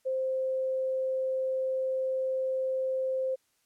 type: tone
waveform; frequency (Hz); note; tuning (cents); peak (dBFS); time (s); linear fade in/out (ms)
sine; 523.3; C5; 0; -27; 0.05-3.36; 20
effects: white hiss -72 dBFS RMS until 3.65 s + low-pass 12000 Hz 12 dB/octave